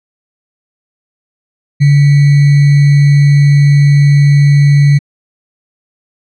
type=tone with sample-and-hold; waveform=sine; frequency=143.2 Hz; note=D3; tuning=43 cents flat; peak=-3 dBFS; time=1.8-4.99 s; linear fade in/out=20 ms; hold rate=2100 Hz; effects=low-pass 5000 Hz 12 dB/octave